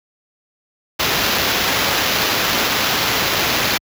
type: noise with sample-and-hold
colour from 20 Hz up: white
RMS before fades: -18 dBFS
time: 0.99-3.78 s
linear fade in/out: 10 ms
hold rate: 8820 Hz
effects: high-pass 60 Hz 12 dB/octave